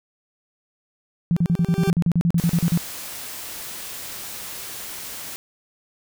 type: tone bursts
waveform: sine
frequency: 170 Hz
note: F3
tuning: 46 cents flat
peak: -15 dBFS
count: 16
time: 1.31-2.775 s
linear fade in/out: 0 ms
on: 55 ms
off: 39 ms
type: tone with exponential growth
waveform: 40% pulse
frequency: 392 Hz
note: G4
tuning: in tune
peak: -20 dBFS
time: 1.34-1.9 s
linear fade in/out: 0 ms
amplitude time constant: 120 ms
type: noise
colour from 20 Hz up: white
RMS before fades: -34 dBFS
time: 2.38-5.36 s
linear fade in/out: 0 ms
effects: none

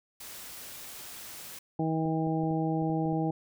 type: noise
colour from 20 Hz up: white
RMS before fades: -44 dBFS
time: 0.2-1.59 s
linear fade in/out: 5 ms
type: harmonic tone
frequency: 160 Hz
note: D#3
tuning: 49 cents sharp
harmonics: 1 / 2 / 3 / 4 / 5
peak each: -30 / -30 / -37 / -39 / -35 dBFS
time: 1.79-3.31 s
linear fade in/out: 5 ms
type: clicks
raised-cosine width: 2 ms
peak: -32 dBFS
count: 8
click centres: 2.057 / 2.27 / 2.436 / 2.51 / 2.821 / 2.9 / 3.057 / 3.127 s
effects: none

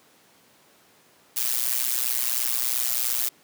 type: noise with amplitude modulation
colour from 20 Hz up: blue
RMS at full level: -21 dBFS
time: 1.36-3.29 s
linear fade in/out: 10 ms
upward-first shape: sine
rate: 123 Hz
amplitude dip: 100%
effects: pink hiss -57 dBFS RMS until 3.43 s + high-pass 200 Hz 12 dB/octave

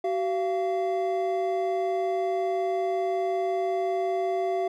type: tone pair together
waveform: triangle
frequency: 379.4 / 687.2 Hz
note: F#4 / F5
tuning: +43 / -28 cents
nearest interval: minor seventh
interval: 1029 cents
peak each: -25 dBFS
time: 0.04-4.68 s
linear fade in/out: 5 ms
effects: none

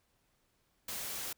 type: noise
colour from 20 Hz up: white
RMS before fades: -40 dBFS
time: 0.88-1.33 s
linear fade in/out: 5 ms
effects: pink hiss -75 dBFS RMS until 1.37 s

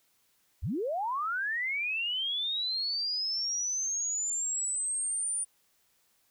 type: linear sweep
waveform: sine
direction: up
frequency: 46.42 to 9397 Hz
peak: -29 dBFS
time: 0.62-5.45 s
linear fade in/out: 20 ms
effects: white hiss -70 dBFS RMS until 6.3 s

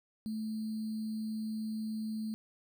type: tone with sample-and-hold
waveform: sine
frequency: 218.2 Hz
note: A3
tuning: 14 cents flat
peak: -34 dBFS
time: 0.26-2.34 s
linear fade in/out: 0 ms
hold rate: 4410 Hz
effects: none

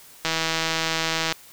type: click train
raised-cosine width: 0.2 ms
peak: -6 dBFS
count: 175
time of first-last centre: 0.25-1.324 s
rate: 162 Hz
effects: white hiss -48 dBFS RMS until 1.52 s

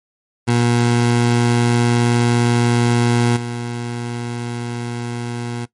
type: tone with level steps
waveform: 20% pulse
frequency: 119.5 Hz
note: A#2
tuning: 43 cents sharp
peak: -8 / -18 dBFS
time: 0.47-5.66 s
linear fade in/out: 20 ms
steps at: 3.36 s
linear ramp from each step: 10 ms
effects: noise-tail reverb RT60 0.1 s tail -18 dB re dry + MP3 48 kbps

